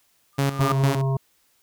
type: tone with exponential growth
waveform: sine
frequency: 1203 Hz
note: D6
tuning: 41 cents sharp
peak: -19 dBFS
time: 0.33-0.72 s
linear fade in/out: 1 ms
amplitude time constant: 83 ms
type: tone with tremolo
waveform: sawtooth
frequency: 138.59 Hz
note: C#3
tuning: in tune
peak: -15 dBFS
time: 0.38-1.02 s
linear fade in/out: 10 ms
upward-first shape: square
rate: 4.4 Hz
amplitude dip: 70%
type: harmonic tone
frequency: 134.6 Hz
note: C3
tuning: 49 cents sharp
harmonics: 1 / 3 / 5 / 7 / 8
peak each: -20 / -31 / -34 / -36 / -39 dBFS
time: 0.59-1.17 s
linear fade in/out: 5 ms
effects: white hiss -64 dBFS RMS until 1.62 s